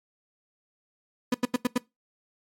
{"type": "tone bursts", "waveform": "35% pulse", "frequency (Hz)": 246.9, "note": "B3", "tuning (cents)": 0, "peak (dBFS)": -19, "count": 5, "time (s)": [1.32, 1.78], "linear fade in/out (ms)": 5, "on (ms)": 24, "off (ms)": 85, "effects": ["noise-tail reverb RT60 0.2 s tail -21 dB re dry", "MP3 64 kbps"]}